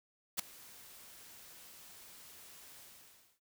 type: noise with ADSR envelope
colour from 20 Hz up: white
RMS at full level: -32 dBFS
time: 0.37-3.4 s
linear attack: 24 ms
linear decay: 4 ms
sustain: -23 dB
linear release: 600 ms
effects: none